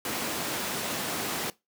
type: high-pass noise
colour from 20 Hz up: pink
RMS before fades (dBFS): -32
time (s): 0.05-1.5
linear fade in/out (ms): 2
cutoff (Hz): 200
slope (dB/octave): 12
effects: noise-tail reverb RT60 0.2 s tail -20 dB re dry